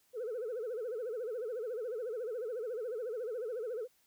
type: tone with vibrato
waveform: sine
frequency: 466.2 Hz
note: A#4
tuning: in tune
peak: -34 dBFS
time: 0.13-3.88 s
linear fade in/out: 50 ms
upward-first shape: sine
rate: 14 Hz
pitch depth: 170 cents each way
effects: tanh soft clip ceiling -33 dBFS + white hiss -71 dBFS RMS until 4.06 s